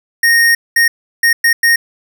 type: tone bursts at uneven times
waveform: square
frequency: 1856 Hz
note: A#6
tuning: 8 cents flat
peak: -8 dBFS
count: 5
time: 0.23-0.55 / 0.76-0.88 / 1.23-1.33 / 1.44-1.53 / 1.63-1.76 s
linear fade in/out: 5 ms
effects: none

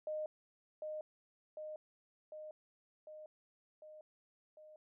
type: tone with echo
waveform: sine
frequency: 615 Hz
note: D#5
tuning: 20 cents flat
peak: -37 dBFS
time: 0.07-0.26 s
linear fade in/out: 2 ms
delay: 750 ms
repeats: 6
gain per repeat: -3 dB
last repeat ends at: 4.76 s
effects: none

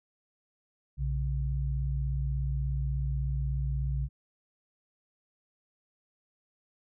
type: tone pair together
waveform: sine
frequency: 60.2 / 136.75 Hz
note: B1 / C#3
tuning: -44 / -23 cents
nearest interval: octave + major second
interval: 1421 cents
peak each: -29 / -32 dBFS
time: 0.97-4.09 s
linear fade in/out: 50 ms
effects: none

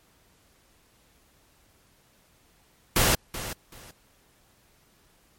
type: noise with echo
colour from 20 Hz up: pink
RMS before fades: -21 dBFS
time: 2.96-3.15 s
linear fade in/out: 2 ms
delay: 380 ms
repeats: 2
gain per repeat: -13 dB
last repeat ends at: 3.91 s
effects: pink hiss -62 dBFS RMS until 5.38 s + MP3 64 kbps

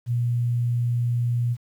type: tone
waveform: sine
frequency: 120 Hz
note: B2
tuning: 49 cents flat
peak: -20 dBFS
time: 0.06-1.57 s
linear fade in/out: 50 ms
effects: 9-bit

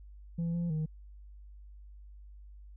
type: tone with pitch steps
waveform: sine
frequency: 168.4 / 171.7 / 156 Hz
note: E3 / F3 / D#3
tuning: +37 / -29 / +5 cents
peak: -27 dBFS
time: 0.38-0.86 s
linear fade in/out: 10 ms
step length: 160 ms
effects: tanh soft clip ceiling -29 dBFS + added 50 Hz sine -48 dBFS peak until 2.76 s

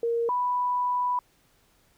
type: tone pair in turn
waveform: sine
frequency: 466.2 / 987.8 Hz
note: A#4 / B5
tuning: 0 / 0 cents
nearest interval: octave + minor second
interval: 1300 cents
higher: second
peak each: -23 dBFS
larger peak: neither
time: 0.03-0.29 / 0.29-1.19 s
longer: second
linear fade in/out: 2 ms
effects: pink hiss -64 dBFS RMS until 1.97 s

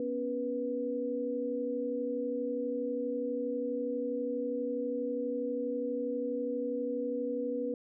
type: tone cluster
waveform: sine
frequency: 244.9 / 277.2 / 487.6 Hz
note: B3 / C#4 / B4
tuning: -14 / 0 / -22 cents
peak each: -38 / -37 / -33 dBFS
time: 0-7.74 s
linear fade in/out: 2 ms
effects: none

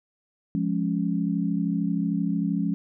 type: chord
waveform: sine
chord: Db major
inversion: first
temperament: equal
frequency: 174.61 / 207.7 / 277.2 Hz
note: F3 / Ab3 / Db4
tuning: 0 / 0 / 0 cents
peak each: -26 / -27 / -28 dBFS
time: 0.55-2.74 s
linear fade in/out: 0 ms
effects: none

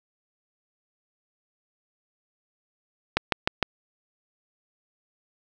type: click train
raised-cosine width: 0.3 ms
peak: -4 dBFS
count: 4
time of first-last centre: 3.17-3.627 s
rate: 6.56 Hz
effects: none

